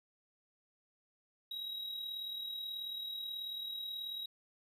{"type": "tone with amplitude modulation", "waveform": "triangle", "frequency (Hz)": 3834, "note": "A#7", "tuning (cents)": 48, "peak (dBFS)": -36, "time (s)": [1.51, 4.26], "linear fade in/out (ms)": 5, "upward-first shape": "sine", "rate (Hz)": 38.4, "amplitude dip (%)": 45, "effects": []}